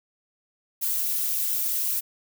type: noise with flanger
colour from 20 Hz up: violet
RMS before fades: -26 dBFS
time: 0.81-2.01 s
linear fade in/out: 20 ms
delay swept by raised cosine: 0.3 to 5.5 ms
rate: 3.7 Hz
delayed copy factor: +0.7
effects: none